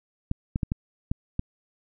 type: clicks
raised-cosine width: 5 ms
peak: -13 dBFS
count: 6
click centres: 0.314 / 0.559 / 0.632 / 0.719 / 1.115 / 1.394 s
effects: none